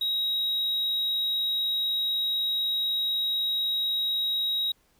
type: tone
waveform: triangle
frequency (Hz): 3812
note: A#7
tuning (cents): +38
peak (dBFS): -23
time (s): 0.01-4.72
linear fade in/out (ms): 5
effects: pink hiss -66 dBFS RMS until 4.99 s